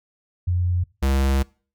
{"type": "tone pair in turn", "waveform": ["sine", "square"], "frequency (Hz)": [89, 67.56], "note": ["F2", "C#2"], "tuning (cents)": [33, -44], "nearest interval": "perfect fourth", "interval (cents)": 477, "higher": "first", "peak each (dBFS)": -18, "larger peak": "neither", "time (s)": [[0.47, 0.84], [1.02, 1.43]], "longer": "second", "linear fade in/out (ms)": 10, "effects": ["noise-tail reverb RT60 0.4 s tail -24 dB re dry"]}